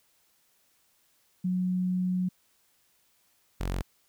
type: tone pair in turn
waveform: sine / sawtooth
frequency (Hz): 182.7 / 45.67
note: F#3 / F#1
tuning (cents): -22 / -22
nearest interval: 2 octaves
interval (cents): 2400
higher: first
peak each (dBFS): -25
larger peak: neither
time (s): 1.44-2.29 / 3.6-3.82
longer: first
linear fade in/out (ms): 10
effects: white hiss -68 dBFS RMS until 4.08 s